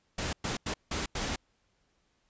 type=noise bursts at uneven times; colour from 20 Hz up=pink; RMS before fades=-33 dBFS; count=5; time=0.18-0.33 / 0.44-0.57 / 0.66-0.74 / 0.91-1.06 / 1.15-1.36 s; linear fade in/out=5 ms; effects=pink hiss -73 dBFS RMS until 2.29 s + resampled to 16000 Hz